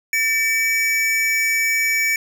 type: tone pair together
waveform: square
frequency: 1800.3 / 2290 Hz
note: A6 / D7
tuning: +39 / -44 cents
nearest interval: major third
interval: 417 cents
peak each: -25 / -18 dBFS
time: 0.13-2.16 s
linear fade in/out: 2 ms
effects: none